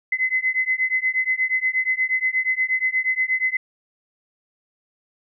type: beating tone pair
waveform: sine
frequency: 2035 / 2043.4 Hz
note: C7 / C7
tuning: -49 / -42 cents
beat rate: 8.4 Hz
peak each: -22 dBFS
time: 0.12-3.57 s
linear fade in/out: 5 ms
effects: none